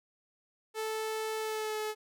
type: tone with pitch glide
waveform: sawtooth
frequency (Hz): 438.1 to 429.3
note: A4 to A4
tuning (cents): -7 to -43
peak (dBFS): -29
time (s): 0.74-1.95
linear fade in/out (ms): 50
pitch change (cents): -36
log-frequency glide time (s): 1.39-1.79
effects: none